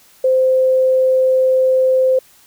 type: tone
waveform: sine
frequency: 519 Hz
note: C5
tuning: 14 cents flat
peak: -10 dBFS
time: 0.24-2.19 s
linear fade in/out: 5 ms
effects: white hiss -49 dBFS RMS until 2.46 s